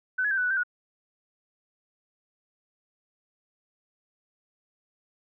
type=tone with pitch steps; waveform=sine; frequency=1510 / 1685 / 1570 / 1491 / 1479 / 1567 / 1459 Hz; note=F#6 / G#6 / G6 / F#6 / F#6 / G6 / F#6; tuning=+35 / +25 / +2 / +13 / -1 / -1 / -25 cents; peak=-23 dBFS; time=0.18-0.635 s; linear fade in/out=10 ms; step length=65 ms; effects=none